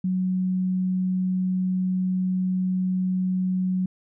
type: tone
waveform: sine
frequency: 185 Hz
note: F#3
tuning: in tune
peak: -21 dBFS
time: 0.04-3.86 s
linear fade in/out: 5 ms
effects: none